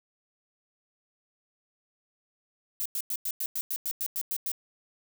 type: noise bursts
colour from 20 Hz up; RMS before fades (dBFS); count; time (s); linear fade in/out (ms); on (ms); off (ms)
violet; -31; 12; 2.8-4.516; 0; 55; 96
effects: none